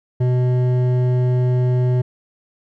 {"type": "tone with hard clipping", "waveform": "sine", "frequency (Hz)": 125.3, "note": "B2", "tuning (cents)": 25, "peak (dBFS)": -16, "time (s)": [0.2, 2.02], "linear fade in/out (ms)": 10, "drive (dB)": 10, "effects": []}